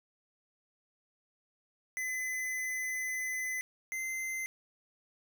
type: tone pair in turn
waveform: square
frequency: 2023 / 2071 Hz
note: B6 / C7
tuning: +41 / -18 cents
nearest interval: unison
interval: 41 cents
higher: second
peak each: -34 / -35 dBFS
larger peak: first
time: 1.97-3.61 / 3.92-4.46 s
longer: first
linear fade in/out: 0 ms
effects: none